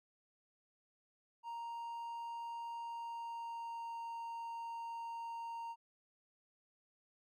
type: tone with pitch glide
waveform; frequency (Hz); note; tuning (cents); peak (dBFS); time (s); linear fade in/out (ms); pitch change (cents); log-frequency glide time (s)
triangle; 932.3 to 925.9; A#5 to A#5; 0 to -12; -40; 1.43-5.76; 50; -12; 2.8-4.01
effects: none